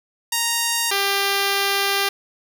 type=tone pair in turn; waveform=5% pulse; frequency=932.3 / 396.9 Hz; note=A#5 / G4; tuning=0 / +22 cents; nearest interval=octave + minor third; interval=1478 cents; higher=first; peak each=-7 dBFS; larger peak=neither; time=0.32-0.91 / 0.91-2.09 s; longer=second; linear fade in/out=5 ms; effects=none